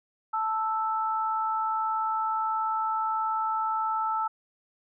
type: tone pair together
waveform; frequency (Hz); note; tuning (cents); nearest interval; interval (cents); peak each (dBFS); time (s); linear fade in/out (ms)
sine; 880 / 1318.5; A5 / E6; 0 / 0; perfect fifth; 700; -28; 0.33-4.28; 10
effects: none